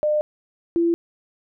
sine tone pair in turn, 603 / 338.4 Hz, D5 / E4, +46 / +45 cents, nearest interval minor seventh, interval 1001 cents, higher first, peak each -17 / -16 dBFS, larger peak second, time 0.03-0.21 / 0.76-0.94 s, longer neither, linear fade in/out 0 ms, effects none

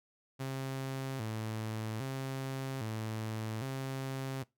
sawtooth tone with vibrato, 121.3 Hz, B2, 31 cents flat, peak -32 dBFS, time 0.39-4.44 s, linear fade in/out 20 ms, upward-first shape square, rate 0.62 Hz, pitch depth 170 cents each way, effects noise-tail reverb RT60 0.2 s tail -21 dB re dry

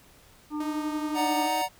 harmonic tone, 300 Hz, D4, 37 cents sharp, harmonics 1 / 3 / 4, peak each -29 / -39 / -41 dBFS, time 0.5-1.49 s, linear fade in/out 50 ms
sawtooth tone with pitch glide, 311.1 to 313.4 Hz, D#4 to D#4, 0 to +13 cents, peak -31 dBFS, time 0.6-1.62 s, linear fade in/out 5 ms, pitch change +13 cents, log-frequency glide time 1.21-1.38 s
square chord, D augmented, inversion none, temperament equal, 587.3 / 740 / 932.3 Hz, D5 / F#5 / A#5, 0 / 0 / 0 cents, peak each -35 / -29 / -29 dBFS, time 1.14-1.69 s, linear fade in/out 50 ms
effects pink hiss -56 dBFS RMS until 1.79 s

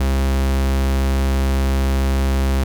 45% pulse tone, 67 Hz, C2, 42 cents sharp, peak -15 dBFS, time 0-2.64 s, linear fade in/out 5 ms, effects none

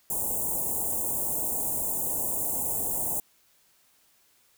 white band-stop noise, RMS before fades -29 dBFS, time 0.1-3.2 s, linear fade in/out 2 ms, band 920 to 7400 Hz, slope 48 dB/octave, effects white hiss -64 dBFS RMS until 4.57 s

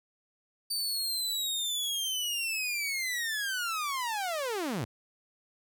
sawtooth linear sweep, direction down, 4621 to 92.5 Hz, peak -27 dBFS, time 0.7-4.85 s, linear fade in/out 10 ms, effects none

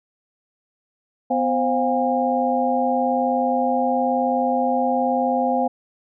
sine tone cluster, 250.6 / 526 / 712 / 811 Hz, B3 / C5 / F5 / G#5, +25 / +9 / +33 / -41 cents, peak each -23 dBFS, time 1.3-5.68 s, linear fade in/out 10 ms, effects none

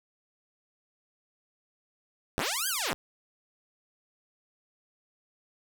5% pulse linear two-way sweep, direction up then down, 49.32 to 1643 to 49.32 Hz, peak -17 dBFS, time 2.38-2.94 s, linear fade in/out 0 ms, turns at 2.68 s, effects 9-bit

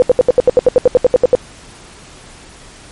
sine tone bursts, 501 Hz, B4, 25 cents sharp, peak -3 dBFS, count 15, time 0-1.351 s, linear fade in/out 0 ms, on 21 ms, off 74 ms, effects pink hiss -38 dBFS RMS until 2.91 s + MP3 48 kbps

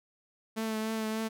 sawtooth tone with vibrato, 220 Hz, A3, in tune, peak -27 dBFS, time 0.56-1.29 s, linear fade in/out 20 ms, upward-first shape triangle, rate 3.4 Hz, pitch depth 25 cents each way, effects none

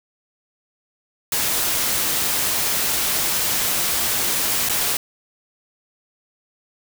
white noise with dropouts, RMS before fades -21 dBFS, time 1.32-4.97 s, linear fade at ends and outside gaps 2 ms, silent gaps 4.689-4.695 s, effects none

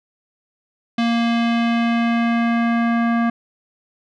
square tone with low-pass filter sweep, 233.1 Hz, A#3, in tune, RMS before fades -18 dBFS, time 0.98-3.3 s, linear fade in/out 5 ms, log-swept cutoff 3600 to 1600 Hz, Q 1.6, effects none

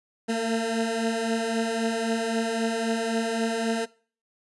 20% pulse beating tone pair, 224 / 227.8 Hz, A3 / A#3, +31 / -40 cents, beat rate 3.8 Hz, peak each -26 / -20 dBFS, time 0.28-3.86 s, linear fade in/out 20 ms, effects noise-tail reverb RT60 0.4 s tail -20 dB re dry + resampled to 24000 Hz

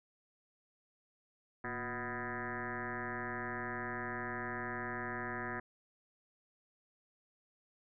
sine tone with frequency modulation, 996 Hz, B5, 14 cents sharp, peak -37 dBFS, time 1.64-5.6 s, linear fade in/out 5 ms, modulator 127 Hz, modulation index 7, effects none

